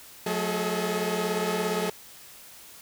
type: tone cluster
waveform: sawtooth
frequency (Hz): 180.9 / 218.6 / 419.7 / 436.8 / 635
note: F#3 / A3 / G#4 / A4 / D#5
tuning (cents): -39 / -11 / +18 / -13 / +35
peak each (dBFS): -27 / -33 / -27 / -28 / -31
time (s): 0.26-1.9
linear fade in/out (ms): 5
effects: white hiss -48 dBFS RMS until 2.81 s